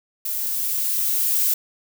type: noise with level ramp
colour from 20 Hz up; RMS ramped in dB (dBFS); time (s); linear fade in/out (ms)
violet; -26 to -19; 0.25-1.54; 5
effects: none